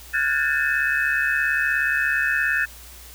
sine tone cluster, 1415 / 1492 / 1644 / 1783 / 2563 Hz, F6 / F#6 / G#6 / A6 / E7, +22 / +14 / -18 / +22 / -49 cents, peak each -29 / -26 / -25 / -22 / -29 dBFS, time 0.13-2.66 s, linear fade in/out 20 ms, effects added 60 Hz sine -44 dBFS peak until 3.14 s + white hiss -44 dBFS RMS until 3.14 s

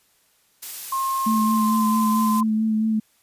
blue noise, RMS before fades -32 dBFS, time 0.62-2.41 s, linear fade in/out 10 ms
sine tone with pitch glide, 1068 to 1031 Hz, C6 to C6, +35 to -26 cents, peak -21 dBFS, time 0.92-2.43 s, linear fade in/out 5 ms, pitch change -61 cents, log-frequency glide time 1.39-1.85 s
sine tone with vibrato, 218.7 Hz, A3, 10 cents flat, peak -18 dBFS, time 1.26-3 s, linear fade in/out 10 ms, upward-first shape sine, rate 4.5 Hz, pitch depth 20 cents each way
effects white hiss -62 dBFS RMS until 3.22 s + resampled to 32000 Hz

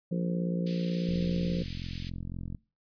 harmonic tone, 58.27 Hz, A#1, in tune, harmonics 3 / 4 / 5 / 6 / 7 / 8 / 9, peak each -28 / -41 / -41 / -43 / -45 / -41 / -40 dBFS, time 0.11-1.63 s, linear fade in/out 10 ms
white high-pass noise, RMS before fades -40 dBFS, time 0.66-2.1 s, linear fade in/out 10 ms, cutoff 2200 Hz, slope 24 dB/octave
click train, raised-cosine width 5 ms, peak -26 dBFS, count 65, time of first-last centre 1.09-2.548 s, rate 43.9 Hz
effects noise-tail reverb RT60 0.3 s tail -23 dB re dry + resampled to 11025 Hz

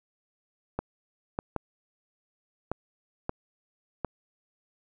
clicks, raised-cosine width 1 ms, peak -15 dBFS, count 6, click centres 0.79 / 1.389 / 1.563 / 2.716 / 3.294 / 4.047 s, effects none

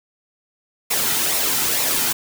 white noise with flanger, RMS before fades -20 dBFS, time 0.9-2.13 s, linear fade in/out 10 ms, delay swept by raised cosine 0.63 to 1.83 ms, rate 2.2 Hz, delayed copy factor -0.5, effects none

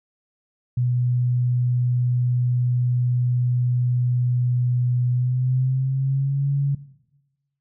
sine tone with pitch glide, 123.47 to 140.2 Hz, B2 to C#3, 0 to +20 cents, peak -18 dBFS, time 0.77-6.75 s, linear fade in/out 5 ms, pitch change +220 cents, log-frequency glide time 5.11-6.49 s, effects noise-tail reverb RT60 1.0 s tail -17 dB re dry

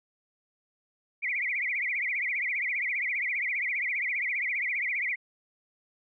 sine tone with vibrato, 2172 Hz, C#7, 36 cents flat, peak -27 dBFS, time 1.22-5.16 s, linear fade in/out 20 ms, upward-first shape triangle, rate 15 Hz, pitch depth 220 cents each way, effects none

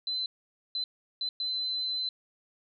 sine tone bursts at uneven times, 4047 Hz, B7, 42 cents sharp, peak -29 dBFS, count 4, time 0.07-0.26 / 0.75-0.84 / 1.21-1.29 / 1.4-2.09 s, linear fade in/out 2 ms, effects none

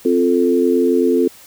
sine chord, F major, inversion second, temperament equal, 261.6 / 349.2 / 440 Hz, C4 / F4 / A4, 0 / 0 / 0 cents, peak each -16 dBFS, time 0.05-1.28 s, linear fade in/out 5 ms, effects white hiss -43 dBFS RMS until 1.46 s

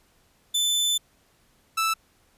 sawtooth tone pair in turn, 3520 / 1318.5 Hz, A7 / E6, 0 / 0 cents, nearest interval octave + perfect fourth, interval 1700 cents, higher first, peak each -18 dBFS, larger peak neither, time 0.54-0.98 / 1.77-1.94 s, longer first, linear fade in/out 10 ms, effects pink hiss -63 dBFS RMS until 2.37 s + resampled to 32000 Hz

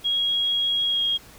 sine tone with pitch glide, 3298 to 3264 Hz, G#7 to G#7, -13 to -31 cents, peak -20 dBFS, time 0.04-1.18 s, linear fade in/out 20 ms, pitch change -18 cents, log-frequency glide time 0.86-1.02 s, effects pink hiss -48 dBFS RMS until 1.38 s

